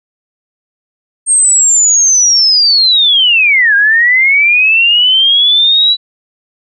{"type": "linear two-way sweep", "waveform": "sine", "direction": "down then up", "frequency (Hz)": [8600, 1600, 3959], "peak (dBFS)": -5, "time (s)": [1.26, 5.97], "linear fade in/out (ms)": 50, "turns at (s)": 3.75, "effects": []}